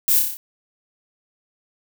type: noise with echo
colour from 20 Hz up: violet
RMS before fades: -18 dBFS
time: 0.08-0.19 s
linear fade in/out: 0 ms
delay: 30 ms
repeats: 6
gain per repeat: -3 dB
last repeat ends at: 0.37 s
effects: none